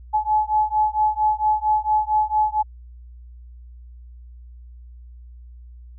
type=beating tone pair; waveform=sine; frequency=853 / 857.4 Hz; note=G#5 / A5; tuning=+46 / -45 cents; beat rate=4.4 Hz; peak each=-20 dBFS; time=0.13-2.63 s; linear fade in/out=20 ms; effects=added 60 Hz sine -39 dBFS peak until 5.98 s